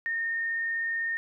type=tone with vibrato; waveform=sine; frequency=1832 Hz; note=A#6; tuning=31 cents flat; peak=-27 dBFS; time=0.06-1.17 s; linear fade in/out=0 ms; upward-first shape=square; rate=20 Hz; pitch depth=10 cents each way; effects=none